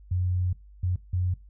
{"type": "tone bursts at uneven times", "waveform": "sine", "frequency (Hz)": 90.6, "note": "F#2", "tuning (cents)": -36, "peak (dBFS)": -23, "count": 3, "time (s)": [[0.11, 0.53], [0.83, 0.96], [1.13, 1.34]], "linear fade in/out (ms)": 5, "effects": ["noise-tail reverb RT60 0.2 s tail -18 dB re dry", "added 50 Hz sine -47 dBFS peak until 1.49 s"]}